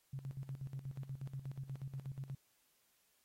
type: tone with tremolo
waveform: sine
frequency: 134.8 Hz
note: C#3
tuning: 48 cents flat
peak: -40 dBFS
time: 0.13-2.35 s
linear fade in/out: 5 ms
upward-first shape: square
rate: 8.3 Hz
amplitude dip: 75%
effects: white hiss -75 dBFS RMS until 3.24 s + AAC 48 kbps